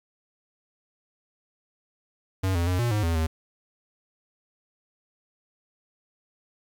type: tone with pitch steps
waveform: square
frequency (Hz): 94.7 / 85.6 / 90.6 / 119.5 / 105.4 / 83.3 / 80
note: F#2 / F2 / F#2 / A#2 / G#2 / E2 / D#2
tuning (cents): +41 / -34 / -36 / +43 / +26 / +19 / +49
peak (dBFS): -23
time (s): 2.43-3.27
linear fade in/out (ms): 10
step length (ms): 120
effects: 10-bit